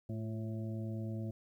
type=harmonic tone with a mistuned harmonic; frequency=110 Hz; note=A2; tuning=in tune; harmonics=1 / 2 / 3 / 5 / 6; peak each=-38 / -42 / -47 / -52 / -54 dBFS; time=0.09-1.31 s; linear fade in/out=5 ms; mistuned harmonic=3; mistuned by=+46 cents; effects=12-bit